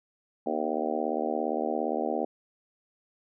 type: harmonic tone with a mistuned harmonic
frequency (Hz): 77.4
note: D#2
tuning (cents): -9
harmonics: 3 / 4 / 5 / 6 / 7 / 8 / 9 / 10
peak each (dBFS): -35 / -35 / -35 / -35 / -35 / -35 / -35 / -35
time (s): 0.46-2.25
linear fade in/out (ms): 5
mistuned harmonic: 3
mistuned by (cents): +50
effects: none